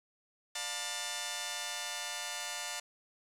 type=chord; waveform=5% pulse; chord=B half-diminished seventh; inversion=first; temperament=just; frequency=592.7 / 711.2 / 889 / 987.8 Hz; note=D5 / F5 / A5 / B5; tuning=+16 / +31 / +18 / 0 cents; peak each=-33 / -30 / -30 / -34 dBFS; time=0.55-2.8 s; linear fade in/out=5 ms; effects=low-pass 11000 Hz 12 dB/octave + 10-bit